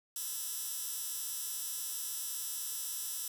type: tone with high-pass filter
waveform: 15% pulse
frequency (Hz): 336.3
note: E4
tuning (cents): +35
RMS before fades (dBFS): -39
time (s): 0.16-3.28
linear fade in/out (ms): 2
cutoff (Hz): 8400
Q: 0.85
effects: none